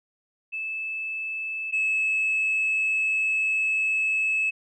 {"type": "tone pair in turn", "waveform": "sine", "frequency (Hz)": [2620, 2597], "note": ["E7", "E7"], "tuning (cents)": [-11, -26], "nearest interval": "unison", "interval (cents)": 15, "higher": "first", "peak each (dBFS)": [-28, -20], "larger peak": "second", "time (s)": [[0.52, 1.72], [1.72, 4.51]], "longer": "second", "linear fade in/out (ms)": 20, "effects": ["tanh soft clip ceiling -18 dBFS"]}